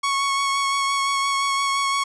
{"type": "tone with vibrato", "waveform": "sawtooth", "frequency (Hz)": 1106, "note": "C#6", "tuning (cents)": -4, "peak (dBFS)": -16, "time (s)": [0.03, 2.04], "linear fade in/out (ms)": 10, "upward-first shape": "sine", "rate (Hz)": 5.8, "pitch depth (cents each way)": 15, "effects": ["resampled to 22050 Hz"]}